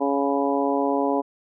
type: harmonic tone with a mistuned harmonic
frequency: 139.7 Hz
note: C#3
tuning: 14 cents sharp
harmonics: 2 / 3 / 4 / 5 / 6 / 7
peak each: -24 / -26 / -27 / -28 / -29 / -29 dBFS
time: 0-1.22 s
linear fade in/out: 20 ms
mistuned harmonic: 7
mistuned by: +16 cents
effects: none